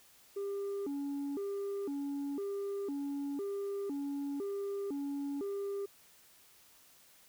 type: tone with vibrato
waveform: sine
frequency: 335.6 Hz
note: E4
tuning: 31 cents sharp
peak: -32 dBFS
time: 0.36-5.86 s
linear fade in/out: 10 ms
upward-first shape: square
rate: 0.99 Hz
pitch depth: 300 cents each way
effects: tanh soft clip ceiling -34 dBFS + white hiss -62 dBFS RMS until 7.28 s